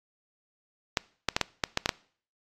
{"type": "clicks", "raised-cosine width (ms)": 0.2, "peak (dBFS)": -6, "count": 8, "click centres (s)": [0.972, 1.287, 1.365, 1.413, 1.638, 1.774, 1.859, 1.892], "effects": ["noise-tail reverb RT60 0.5 s tail -23 dB re dry", "AAC 48 kbps"]}